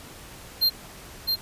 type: tone with echo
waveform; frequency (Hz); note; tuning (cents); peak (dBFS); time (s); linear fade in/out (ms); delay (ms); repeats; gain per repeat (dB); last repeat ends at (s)
square; 4186; C8; 0; -18; 0.61-0.7; 20; 660; 1; -4; 1.36
effects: pink hiss -44 dBFS RMS until 1.41 s + resampled to 32000 Hz